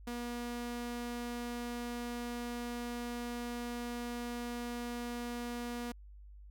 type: tone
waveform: sawtooth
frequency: 240 Hz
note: B3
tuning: 49 cents flat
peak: -34 dBFS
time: 0.07-5.92 s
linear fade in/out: 5 ms
effects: added 50 Hz sine -50 dBFS peak until 6.5 s